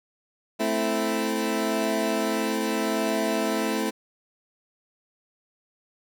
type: chord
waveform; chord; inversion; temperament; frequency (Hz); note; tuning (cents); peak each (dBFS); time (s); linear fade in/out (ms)
20% pulse; A minor; none; equal; 220 / 261.6 / 329.6; A3 / C4 / E4; 0 / 0 / 0; -22 / -25 / -23; 0.59-3.91; 20
effects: none